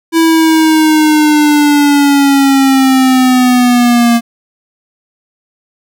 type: linear sweep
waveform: square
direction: down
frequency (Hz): 329.6 to 233.1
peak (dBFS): -6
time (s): 0.12-4.21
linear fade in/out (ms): 50
effects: none